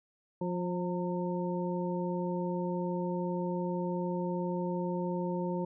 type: harmonic tone with a mistuned harmonic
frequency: 177.4 Hz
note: F3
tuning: 27 cents sharp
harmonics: 1 / 2 / 3 / 5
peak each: -33 / -36 / -38 / -40 dBFS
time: 0.41-5.65 s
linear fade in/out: 5 ms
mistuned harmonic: 5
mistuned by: +46 cents
effects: none